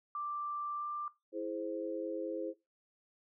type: tone with pitch glide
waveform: sine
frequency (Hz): 1177 to 1184.5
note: D6 to D6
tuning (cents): +3 to +14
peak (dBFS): -36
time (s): 0.15-1.08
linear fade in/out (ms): 2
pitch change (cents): +11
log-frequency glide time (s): 0.77-0.84
type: chord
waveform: sine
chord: E augmented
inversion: none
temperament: equal with one note detuned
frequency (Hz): 329.6 / 419.2 / 523.3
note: E4 / G#4 / B#4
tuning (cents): 0 / +16 / 0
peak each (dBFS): -39 / -41 / -40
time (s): 1.32-2.54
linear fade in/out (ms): 50
effects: noise-tail reverb RT60 0.2 s tail -17 dB re dry